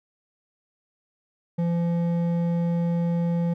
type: tone with hard clipping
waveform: triangle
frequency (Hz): 170.6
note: F3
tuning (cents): -40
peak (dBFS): -23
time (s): 1.58-3.54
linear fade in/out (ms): 10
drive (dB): 12
effects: none